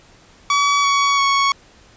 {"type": "tone with pitch steps", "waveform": "sawtooth", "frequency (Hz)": [1138, 1124.3, 1110.7], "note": ["C#6", "C#6", "C#6"], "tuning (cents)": [45, 24, 3], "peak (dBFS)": -10, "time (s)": [0.5, 1.52], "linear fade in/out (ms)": 2, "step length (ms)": 340, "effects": ["pink hiss -49 dBFS RMS until 1.96 s", "resampled to 16000 Hz"]}